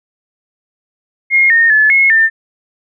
sine tone with pitch steps, 2142 / 1837 / 1726 / 2171 / 1795 Hz, C7 / A#6 / A6 / C#7 / A6, +40 / -26 / -34 / -37 / +34 cents, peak -6 dBFS, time 1.3-2.3 s, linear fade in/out 50 ms, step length 200 ms, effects none

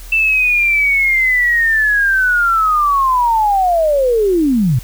sine linear sweep, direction down, 2670 to 111.1 Hz, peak -10 dBFS, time 0.12-4.79 s, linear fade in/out 5 ms, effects added 40 Hz sine -30 dBFS peak until 4.83 s + white hiss -39 dBFS RMS until 4.83 s

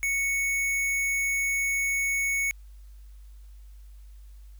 square tone, 2217 Hz, C#7, in tune, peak -25 dBFS, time 0.03-2.51 s, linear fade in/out 0 ms, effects added 50 Hz sine -44 dBFS peak until 4.59 s + white hiss -66 dBFS RMS until 4.59 s

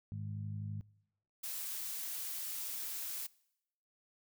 harmonic tone, 51.91 Hz, G#1, in tune, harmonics 2 / 3 / 4, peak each -40 / -46 / -49 dBFS, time 0.12-0.81 s, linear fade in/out 0 ms
blue noise, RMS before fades -41 dBFS, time 1.43-3.27 s, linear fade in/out 10 ms
effects noise-tail reverb RT60 0.8 s tail -23 dB re dry

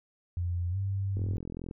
sine tone with pitch glide, 87.6 to 97.76 Hz, F2 to G2, +6 to -4 cents, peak -28 dBFS, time 0.37-1.37 s, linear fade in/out 0 ms, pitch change +190 cents, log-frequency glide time 0.7-0.77 s
click train, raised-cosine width 3 ms, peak -26 dBFS, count 24, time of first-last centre 1.17-1.711 s, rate 42.5 Hz
effects none

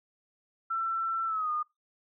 sine tone with pitch glide, 1341 to 1222.6 Hz, E6 to D#6, +29 to -31 cents, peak -28 dBFS, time 0.7-1.63 s, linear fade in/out 10 ms, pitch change -160 cents, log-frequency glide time 1.26-1.51 s, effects noise-tail reverb RT60 0.2 s tail -23 dB re dry

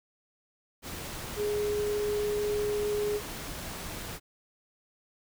sine tone in noise, 416.4 Hz, G#4, 5 cents sharp, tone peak -27 dBFS, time 1.36-3.21 s, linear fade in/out 50 ms, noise pink, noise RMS -39 dBFS, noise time 0.82-4.2 s, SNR +9 dB, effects none

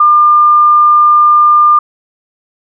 sine tone, 1200 Hz, D6, 37 cents sharp, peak -3 dBFS, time 0-1.79 s, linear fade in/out 5 ms, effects none

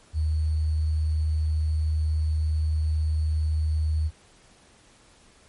sine tone with sample-and-hold, 77.78 Hz, D#2, in tune, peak -21 dBFS, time 0.13-4.11 s, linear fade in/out 50 ms, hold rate 4410 Hz, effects pink hiss -56 dBFS RMS until 5.48 s + MP3 48 kbps

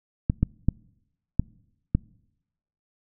clicks, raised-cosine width 5 ms, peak -7 dBFS, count 5, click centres 0.299 / 0.43 / 0.686 / 1.396 / 1.95 s, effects noise-tail reverb RT60 0.9 s tail -26 dB re dry

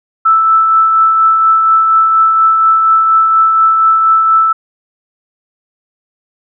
sine tone with tremolo, 1318.5 Hz, E6, in tune, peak -4 dBFS, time 0.25-4.53 s, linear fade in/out 10 ms, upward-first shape triangle, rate 4.2 Hz, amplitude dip 35%, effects none

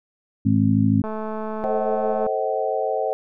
harmonic tone, 53.1 Hz, G#1, 39 cents sharp, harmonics 2 / 3 / 4 / 5, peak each -20 / -26 / -19 / -20 dBFS, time 0.45-1.02 s, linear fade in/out 10 ms
click train, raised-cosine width 1 ms, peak -17 dBFS, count 267, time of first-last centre 1.04-2.266 s, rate 217 Hz
sine chord, A diminished seventh, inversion none, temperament just, 440 / 528 / 633.6 / 760.3 Hz, A4 / C5 / Eb5 / Gb5, 0 / +16 / +31 / +47 cents, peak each -26 dBFS, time 1.64-3.13 s, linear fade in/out 0 ms
effects none

